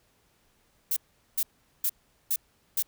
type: noise bursts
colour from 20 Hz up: violet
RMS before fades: -26 dBFS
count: 5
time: 0.91-2.825 s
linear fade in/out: 5 ms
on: 55 ms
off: 410 ms
effects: pink hiss -67 dBFS RMS until 2.87 s